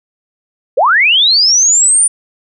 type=linear sweep; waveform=sine; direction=up; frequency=440 to 9400 Hz; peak=-6 dBFS; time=0.77-2.08 s; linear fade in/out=10 ms; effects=none